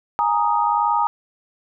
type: chord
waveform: sine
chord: Ab suspended second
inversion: none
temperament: equal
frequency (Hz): 830.6 / 932.3 / 1244.5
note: Ab5 / Bb5 / Eb6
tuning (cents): 0 / 0 / 0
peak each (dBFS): -21 / -19 / -22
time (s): 0.19-1.07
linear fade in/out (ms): 0
effects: none